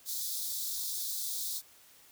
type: high-pass noise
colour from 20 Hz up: white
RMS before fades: -36 dBFS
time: 0.05-1.62 s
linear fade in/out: 50 ms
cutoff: 3500 Hz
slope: 96 dB/octave
effects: white hiss -59 dBFS RMS until 2.11 s